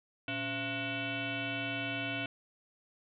sine tone with frequency modulation, 1467 Hz, F#6, 15 cents flat, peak -33 dBFS, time 0.28-2.26 s, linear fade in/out 2 ms, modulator 396 Hz, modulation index 4.1, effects none

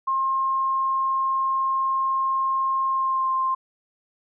sine tone with pitch glide, 1066 to 1052.5 Hz, C6 to C6, +32 to +10 cents, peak -20 dBFS, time 0.07-3.55 s, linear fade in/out 10 ms, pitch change -22 cents, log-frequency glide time 2.88-3.31 s, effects none

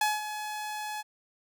sawtooth tone with ADSR envelope, 848 Hz, G#5, 36 cents sharp, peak -19 dBFS, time 0.01-1.03 s, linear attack 4 ms, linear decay 190 ms, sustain -11 dB, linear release 29 ms, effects none

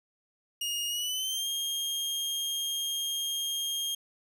sawtooth tone with pitch glide, 2857 to 3225 Hz, F7 to G7, +39 to +48 cents, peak -27 dBFS, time 0.61-3.95 s, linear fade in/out 5 ms, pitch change +209 cents, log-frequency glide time 0.88-1.48 s, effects none

